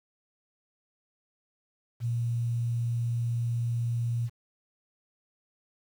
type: tone with quantisation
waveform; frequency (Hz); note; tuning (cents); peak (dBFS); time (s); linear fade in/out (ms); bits
sine; 118; A#2; +22; -26; 2-4.3; 50; 9
effects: none